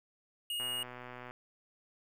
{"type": "tone", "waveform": "square", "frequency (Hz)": 2865, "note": "F7", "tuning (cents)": 44, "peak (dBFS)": -35, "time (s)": [0.5, 0.83], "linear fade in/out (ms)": 2}
{"type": "click train", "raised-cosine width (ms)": 0.5, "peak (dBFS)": -31, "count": 89, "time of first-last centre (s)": [0.6, 1.31], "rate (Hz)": 124}
{"effects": ["11-bit"]}